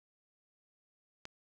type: click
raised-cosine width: 0.2 ms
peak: -26 dBFS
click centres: 1.254 s
effects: none